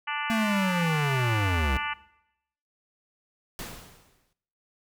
harmonic tone, 293.7 Hz, D4, in tune, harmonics 3 / 4 / 5 / 6 / 7 / 8 / 9 / 10, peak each -34 / -35 / -36 / -37 / -37 / -38 / -39 / -39 dBFS, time 0.07-1.94 s, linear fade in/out 10 ms
square linear sweep, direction down, 229.2 to 61.74 Hz, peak -25 dBFS, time 0.3-1.77 s, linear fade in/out 0 ms
pink noise with exponential decay, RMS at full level -35 dBFS, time 3.59-4.33 s, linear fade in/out 1 ms, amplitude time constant 160 ms
effects noise-tail reverb RT60 0.8 s tail -19 dB re dry

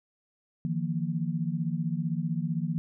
sine chord, Eb suspended second, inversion none, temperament equal with one note detuned, 155.56 / 171.12 / 233.1 Hz, Eb3 / F3 / Bb3, 0 / -35 / 0 cents, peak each -31 / -30 / -35 dBFS, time 0.65-2.78 s, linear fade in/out 0 ms, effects none

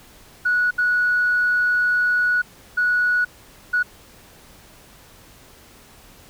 sine tone bursts at uneven times, 1466 Hz, F#6, 16 cents flat, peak -15 dBFS, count 4, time 0.45-0.71 / 0.78-2.42 / 2.77-3.25 / 3.73-3.83 s, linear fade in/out 10 ms, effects tanh soft clip ceiling -11 dBFS + pink hiss -48 dBFS RMS until 6.29 s

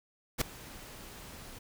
pink noise with ADSR envelope, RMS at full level -27 dBFS, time 0.38-1.59 s, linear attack 33 ms, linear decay 5 ms, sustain -21 dB, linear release 9 ms, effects none

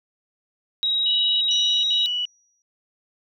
sine tone, 3819 Hz, A#7, 41 cents sharp, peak -19 dBFS, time 0.83-2.06 s, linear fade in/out 0 ms
sine tone bursts, 2947 Hz, F#7, 8 cents flat, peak -22 dBFS, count 3, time 1.06-2.254 s, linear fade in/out 2 ms, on 350 ms, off 72 ms
sine tone with exponential decay, 5790 Hz, F#8, 38 cents flat, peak -28 dBFS, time 1.51-2.62 s, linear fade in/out 1 ms, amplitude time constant 240 ms
effects none

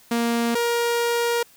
sawtooth tone pair in turn, 234.1 / 471.9 Hz, A#3 / A#4, +8 / +21 cents, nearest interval octave, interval 1213 cents, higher second, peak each -16 dBFS, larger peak neither, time 0.11-0.55 / 0.55-1.43 s, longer second, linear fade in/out 5 ms, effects white hiss -53 dBFS RMS until 1.56 s

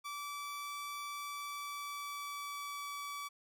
sawtooth tone with pitch glide, 1157 to 1147 Hz, D6 to D6, -26 to -41 cents, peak -37 dBFS, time 0.04-3.29 s, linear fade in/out 20 ms, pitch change -15 cents, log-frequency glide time 1.31-2.92 s, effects none

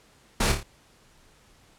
pink noise with echo, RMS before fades -23 dBFS, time 0.4-0.52 s, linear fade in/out 5 ms, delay 28 ms, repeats 4, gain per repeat -5 dB, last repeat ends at 0.632 s, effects pink hiss -58 dBFS RMS until 1.78 s + low-pass 10000 Hz 12 dB/octave

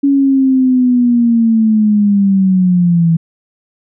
sine linear sweep, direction down, 281.2 to 162.9 Hz, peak -7 dBFS, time 0.03-3.17 s, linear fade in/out 10 ms, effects none

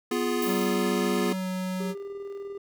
square chord, F diminished, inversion second, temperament equal with one note detuned, 246.9 / 349.2 / 417.2 Hz, Cb4 / F4 / Ab4, 0 / 0 / +8 cents, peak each -30 dBFS, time 0.11-1.33 s, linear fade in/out 5 ms
violet noise with exponential decay, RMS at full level -34 dBFS, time 0.42-1.39 s, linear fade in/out 2 ms, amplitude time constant 210 ms
square tone with pitch glide, 191.4 to 185.52 Hz, G3 to F#3, -41 to +5 cents, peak -29 dBFS, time 0.45-1.95 s, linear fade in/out 50 ms, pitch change -54 cents, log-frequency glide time 1.21-1.47 s
triangle tone with tremolo, 398.6 Hz, G4, 29 cents sharp, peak -31 dBFS, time 1.8-2.58 s, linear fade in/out 5 ms, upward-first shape square, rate 20 Hz, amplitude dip 35%
effects none

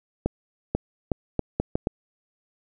accelerating click train, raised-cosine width 2 ms, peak -9 dBFS, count 7, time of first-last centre 0.26-1.871 s, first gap 490 ms, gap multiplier 0.75, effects none

